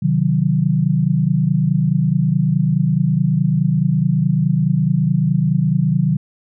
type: chord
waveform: sine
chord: C diminished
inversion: none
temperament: equal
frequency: 130.81 / 155.56 / 185 Hz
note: C3 / Eb3 / Gb3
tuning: 0 / 0 / 0 cents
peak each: -19 / -16 / -18 dBFS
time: 0.02-6.17 s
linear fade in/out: 10 ms
effects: none

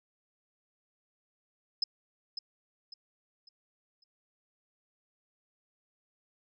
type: tone with echo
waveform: sine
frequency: 5100 Hz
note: D#8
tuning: 42 cents sharp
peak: -25 dBFS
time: 1.82-1.84 s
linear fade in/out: 5 ms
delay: 550 ms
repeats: 4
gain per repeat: -9 dB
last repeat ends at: 4.04 s
effects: none

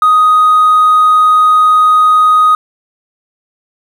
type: tone with hard clipping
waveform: triangle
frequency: 1249 Hz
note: D#6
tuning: 6 cents sharp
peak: -4 dBFS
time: 0.02-2.55 s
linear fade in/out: 2 ms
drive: 2 dB
effects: none

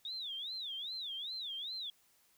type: tone with vibrato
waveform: sine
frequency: 3608 Hz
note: A7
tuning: 43 cents sharp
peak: -39 dBFS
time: 0.05-1.9 s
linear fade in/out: 2 ms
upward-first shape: sine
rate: 2.5 Hz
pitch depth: 240 cents each way
effects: white hiss -70 dBFS RMS until 2.37 s

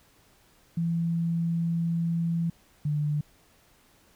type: tone pair in turn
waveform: sine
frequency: 167.7 / 148.73 Hz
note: E3 / D3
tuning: +30 / +22 cents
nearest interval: major second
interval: 208 cents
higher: first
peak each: -24 dBFS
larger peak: neither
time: 0.77-2.5 / 2.85-3.21 s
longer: first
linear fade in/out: 5 ms
effects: pink hiss -61 dBFS RMS until 4.15 s

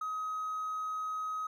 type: tone with hard clipping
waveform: triangle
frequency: 1265 Hz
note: D#6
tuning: 28 cents sharp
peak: -34 dBFS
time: 0.01-1.47 s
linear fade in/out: 5 ms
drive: 4 dB
effects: none

